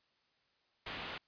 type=low-pass noise; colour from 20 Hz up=white; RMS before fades=-44 dBFS; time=0.86-1.18 s; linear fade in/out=5 ms; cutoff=3500 Hz; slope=24 dB/octave; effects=white hiss -75 dBFS RMS until 1.27 s + resampled to 11025 Hz